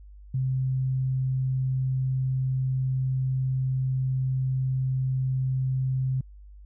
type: tone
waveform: sine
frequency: 130.81 Hz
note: C3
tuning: in tune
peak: -23 dBFS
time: 0.34-6.21 s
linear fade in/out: 5 ms
effects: added 50 Hz sine -44 dBFS peak until 6.65 s